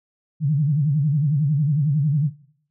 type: tone with vibrato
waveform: sine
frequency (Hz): 146.6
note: D3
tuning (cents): -3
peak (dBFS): -16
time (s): 0.4-2.31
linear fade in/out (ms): 50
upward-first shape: sine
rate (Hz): 11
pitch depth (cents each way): 150
effects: noise-tail reverb RT60 0.6 s tail -19 dB re dry